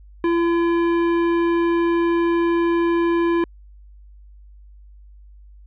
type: tone with hard clipping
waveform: triangle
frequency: 339.1 Hz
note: E4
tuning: 49 cents sharp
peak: -18 dBFS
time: 0.24-3.44 s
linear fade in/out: 2 ms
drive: 18 dB
effects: added 50 Hz sine -42 dBFS peak until 5.66 s + low-pass 3000 Hz 12 dB/octave